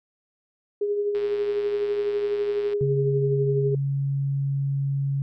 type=tone with tremolo; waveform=sine; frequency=410.7 Hz; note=G#4; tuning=19 cents flat; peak=-20 dBFS; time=0.81-3.75 s; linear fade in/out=5 ms; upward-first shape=triangle; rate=12 Hz; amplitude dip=45%
type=click train; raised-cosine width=0.3 ms; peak=-26 dBFS; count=183; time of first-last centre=1.15-2.733 s; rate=115 Hz
type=tone; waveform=sine; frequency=138.59 Hz; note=C#3; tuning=in tune; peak=-22 dBFS; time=2.81-5.22 s; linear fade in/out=0 ms
effects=none